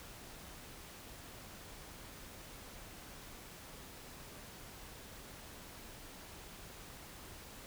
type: silence
effects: pink hiss -52 dBFS RMS until 7.66 s